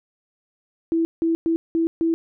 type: tone bursts at uneven times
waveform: sine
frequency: 329.6 Hz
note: E4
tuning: in tune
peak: -17 dBFS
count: 5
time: 0.92-1.05 / 1.22-1.35 / 1.46-1.56 / 1.75-1.87 / 2.01-2.14 s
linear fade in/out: 0 ms
effects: none